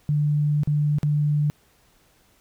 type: tone with dropouts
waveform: sine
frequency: 148.1 Hz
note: D3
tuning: 15 cents sharp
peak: -18 dBFS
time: 0.09-1.5 s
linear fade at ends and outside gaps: 0 ms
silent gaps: 0.634-0.674 / 0.985-1.031 s
effects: pink hiss -60 dBFS RMS until 2.4 s